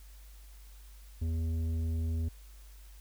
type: tone with tanh clipping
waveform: triangle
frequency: 81.5 Hz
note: E2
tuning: 19 cents flat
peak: -31 dBFS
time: 1.21-2.29 s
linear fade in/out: 10 ms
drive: 13 dB
effects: added 50 Hz sine -49 dBFS peak until 3 s + white hiss -61 dBFS RMS until 3 s